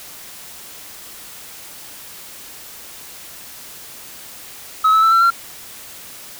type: tone with pitch steps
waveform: sine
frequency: 1283 / 1304.7 / 1326.7 / 1349.1 / 1371.9 Hz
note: E6 / E6 / E6 / E6 / F6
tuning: -47 / -18 / +11 / +40 / -31 cents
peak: -7 dBFS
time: 4.84-5.305 s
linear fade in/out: 10 ms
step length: 93 ms
effects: tanh soft clip ceiling -9 dBFS + white hiss -37 dBFS RMS until 6.39 s